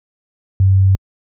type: tone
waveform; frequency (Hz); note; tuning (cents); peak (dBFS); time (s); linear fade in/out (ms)
sine; 95.9; G2; -37; -7; 0.6-0.95; 0
effects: high-pass 60 Hz 12 dB/octave